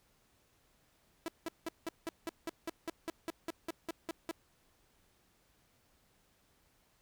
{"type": "tone bursts", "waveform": "sawtooth", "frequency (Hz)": 329.8, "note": "E4", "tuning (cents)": 1, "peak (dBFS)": -32, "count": 16, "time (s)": [1.26, 4.312], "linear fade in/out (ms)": 0, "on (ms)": 22, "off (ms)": 180, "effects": ["pink hiss -71 dBFS RMS until 7.01 s"]}